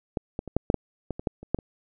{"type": "clicks", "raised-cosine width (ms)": 2, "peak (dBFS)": [-13, -16, -23, -8, -6, -10, -16, -21, -11, -28, -9, -23], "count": 12, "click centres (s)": [0.172, 0.391, 0.477, 0.566, 0.701, 0.743, 1.107, 1.195, 1.272, 1.43, 1.546, 1.588], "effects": []}